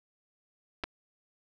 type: clicks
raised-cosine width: 0.3 ms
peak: -18 dBFS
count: 2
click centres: 0.837 / 0.84 s
effects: none